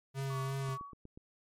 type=tone with vibrato; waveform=square; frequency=134.7 Hz; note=C#3; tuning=49 cents flat; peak=-35 dBFS; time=0.14-0.78 s; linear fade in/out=50 ms; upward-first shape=sine; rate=2.9 Hz; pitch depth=21 cents each way
type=tone with tremolo; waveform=sine; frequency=1128 Hz; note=C#6; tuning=30 cents sharp; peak=-39 dBFS; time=0.3-0.93 s; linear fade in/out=2 ms; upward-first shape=triangle; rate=2.7 Hz; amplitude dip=95%
type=click train; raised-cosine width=3 ms; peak=-37 dBFS; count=5; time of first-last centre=0.69-1.175 s; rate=8.25 Hz
effects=MP3 64 kbps